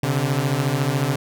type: beating tone pair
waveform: sawtooth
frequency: 130.4 / 144.4 Hz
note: C3 / D3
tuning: -5 / -29 cents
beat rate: 14 Hz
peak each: -18 dBFS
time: 0.03-1.16 s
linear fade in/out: 5 ms
effects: none